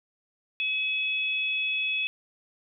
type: tone pair together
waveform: sine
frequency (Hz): 2557 / 3413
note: D#7 / G#7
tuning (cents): +47 / +47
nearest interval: perfect fourth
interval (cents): 500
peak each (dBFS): -26 / -32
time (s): 0.6-2.07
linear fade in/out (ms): 0
effects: none